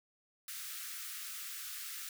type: high-pass noise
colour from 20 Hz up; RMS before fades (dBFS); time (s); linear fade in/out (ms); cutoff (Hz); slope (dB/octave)
white; -44; 0.48-2.09; 2; 1200; 96
effects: none